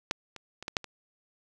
clicks, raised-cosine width 0.2 ms, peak -10 / -25 / -24 / -17 / -8 / -24 dBFS, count 6, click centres 0.111 / 0.363 / 0.626 / 0.681 / 0.768 / 0.843 s, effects none

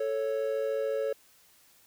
triangle tone pair together, 440 / 553.9 Hz, A4 / C#5, 0 / -1 cents, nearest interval major third, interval 399 cents, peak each -29 / -28 dBFS, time 0-1.13 s, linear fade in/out 5 ms, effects white hiss -61 dBFS RMS until 1.86 s

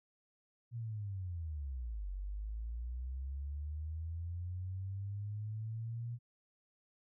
sine linear two-way sweep, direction down then up, 120 to 46.12 to 120 Hz, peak -38 dBFS, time 0.71-6.19 s, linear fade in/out 50 ms, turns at 2.1 s, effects none

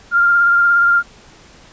sine tone with vibrato, 1396.9 Hz, F6, in tune, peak -9 dBFS, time 0.11-1.03 s, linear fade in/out 50 ms, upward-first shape sine, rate 17 Hz, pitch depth 17 cents each way, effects pink hiss -44 dBFS RMS until 1.72 s + resampled to 16000 Hz

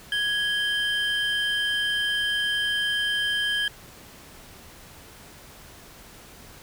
triangle tone pair together, 1661.2 / 3136 Hz, G#6 / G7, 0 / 0 cents, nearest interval major seventh, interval 1100 cents, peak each -24 dBFS, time 0.12-3.68 s, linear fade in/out 2 ms, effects pink hiss -47 dBFS RMS until 6.62 s

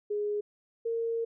sine tone pair in turn, 415.3 / 459.6 Hz, G#4 / A#4, 0 / -25 cents, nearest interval major second, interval 175 cents, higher second, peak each -28 dBFS, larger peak neither, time 0.1-0.41 / 0.85-1.25 s, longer second, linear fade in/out 10 ms, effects none

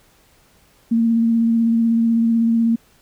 sine tone with vibrato, 229.4 Hz, A#3, 28 cents flat, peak -13 dBFS, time 0.91-2.76 s, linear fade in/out 10 ms, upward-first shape sine, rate 16 Hz, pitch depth 17 cents each way, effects pink hiss -55 dBFS RMS until 3.01 s

